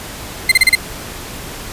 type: tone bursts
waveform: 35% pulse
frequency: 2077 Hz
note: C7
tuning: 13 cents flat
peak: -4 dBFS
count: 5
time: 0.49-0.753 s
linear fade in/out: 5 ms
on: 27 ms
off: 32 ms
effects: pink hiss -29 dBFS RMS until 1.72 s + resampled to 32000 Hz